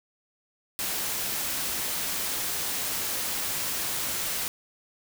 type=noise; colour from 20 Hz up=white; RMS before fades=-30 dBFS; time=0.79-4.48 s; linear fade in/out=0 ms; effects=none